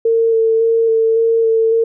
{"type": "tone with vibrato", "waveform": "sine", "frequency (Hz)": 452.3, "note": "A4", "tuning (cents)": 48, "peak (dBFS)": -10, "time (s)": [0.05, 1.84], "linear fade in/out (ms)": 5, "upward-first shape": "square", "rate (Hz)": 1.8, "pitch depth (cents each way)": 13, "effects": []}